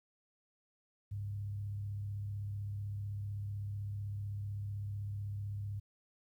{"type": "tone with frequency modulation", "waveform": "sine", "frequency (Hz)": 101.2, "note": "G#2", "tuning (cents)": -44, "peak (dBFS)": -37, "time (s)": [1.11, 5.8], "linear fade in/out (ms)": 10, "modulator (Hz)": 35.8, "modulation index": 0.3, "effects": ["12-bit"]}